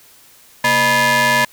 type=ring-modulated tone; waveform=sawtooth; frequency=371.2 Hz; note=F#4; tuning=6 cents sharp; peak=-5 dBFS; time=0.64-1.45 s; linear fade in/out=5 ms; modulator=1350 Hz; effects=white hiss -47 dBFS RMS until 1.52 s